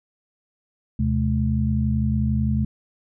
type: tone cluster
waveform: sine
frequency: 76.4 / 127.6 / 214.2 Hz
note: D#2 / C3 / A3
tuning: -31 / -43 / -46 cents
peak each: -23 dBFS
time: 0.99-2.65 s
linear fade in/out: 5 ms
effects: none